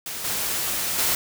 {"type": "noise with level steps", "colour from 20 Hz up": "white", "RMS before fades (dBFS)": [-32, -26, -22], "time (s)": [0.06, 1.15], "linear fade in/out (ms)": 2, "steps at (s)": [0.24, 0.98], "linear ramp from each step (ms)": 10, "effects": []}